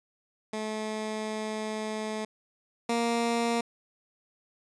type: tone pair in turn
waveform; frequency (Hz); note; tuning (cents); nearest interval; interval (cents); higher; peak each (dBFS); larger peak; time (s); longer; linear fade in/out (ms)
15% pulse; 216.2 / 233.9; A3 / A#3; -30 / +6; minor second; 136; second; -25 / -19; second; 0.53-2.25 / 2.89-3.61; first; 5
effects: resampled to 22050 Hz